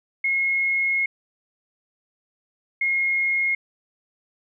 sine tone pair in turn, 2163 / 2151 Hz, C#7 / C7, -43 / +47 cents, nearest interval unison, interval 10 cents, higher first, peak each -19 dBFS, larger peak neither, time 0.24-1.06 / 2.81-3.55 s, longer first, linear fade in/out 5 ms, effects none

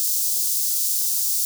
white high-pass noise, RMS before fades -22 dBFS, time 0-1.45 s, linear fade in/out 0 ms, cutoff 5000 Hz, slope 24 dB/octave, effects none

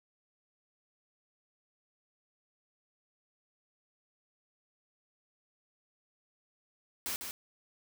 white noise with echo, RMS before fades -36 dBFS, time 7.06-7.16 s, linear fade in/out 0 ms, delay 150 ms, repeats 1, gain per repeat -5 dB, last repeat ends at 7.31 s, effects none

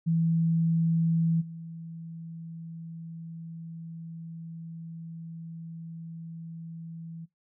sine tone with level steps, 164.81 Hz, E3, in tune, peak -22 / -38 dBFS, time 0.06-7.26 s, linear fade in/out 20 ms, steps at 1.4 s, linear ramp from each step 20 ms, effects noise-tail reverb RT60 0.2 s tail -22 dB re dry

